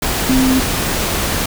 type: tone in noise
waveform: sine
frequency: 259.9 Hz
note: C4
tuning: 11 cents flat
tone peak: -11 dBFS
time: 0.29-0.6 s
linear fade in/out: 5 ms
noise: pink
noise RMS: -18 dBFS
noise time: 0.02-1.46 s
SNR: +4 dB
effects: none